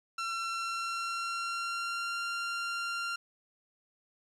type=tone with pitch glide; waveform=sawtooth; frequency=1354 to 1385.6 Hz; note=E6 to F6; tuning=+46 to -14 cents; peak=-29 dBFS; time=0.18-3.16 s; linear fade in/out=5 ms; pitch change=+40 cents; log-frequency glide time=0.45-2.22 s; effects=low-pass 7000 Hz 12 dB/octave + 11-bit